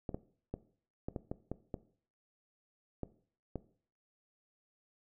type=clicks; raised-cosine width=2 ms; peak=-24 dBFS; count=10; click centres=0.092 / 0.145 / 0.54 / 1.085 / 1.162 / 1.315 / 1.516 / 1.742 / 3.033 / 3.557 s; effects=noise-tail reverb RT60 0.5 s tail -17 dB re dry